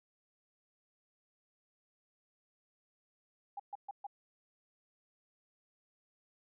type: tone bursts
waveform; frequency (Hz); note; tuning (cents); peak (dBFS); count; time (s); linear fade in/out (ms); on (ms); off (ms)
sine; 807; G#5; -50; -39; 4; 3.57-4.068; 5; 27; 130
effects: none